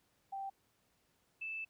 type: tone pair in turn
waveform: sine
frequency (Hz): 782 / 2635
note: G5 / E7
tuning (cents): -4 / -1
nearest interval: octave + major sixth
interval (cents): 2103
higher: second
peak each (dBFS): -39 / -39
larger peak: neither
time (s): 0.32-0.5 / 1.41-1.65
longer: second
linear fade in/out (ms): 10
effects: pink hiss -75 dBFS RMS until 1.69 s + high-pass 60 Hz 12 dB/octave